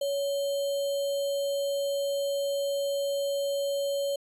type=tone with sample-and-hold; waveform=sine; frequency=561 Hz; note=C#5; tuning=21 cents sharp; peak=-26 dBFS; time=0.01-4.16 s; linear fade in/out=5 ms; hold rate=3675 Hz; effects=resampled to 32000 Hz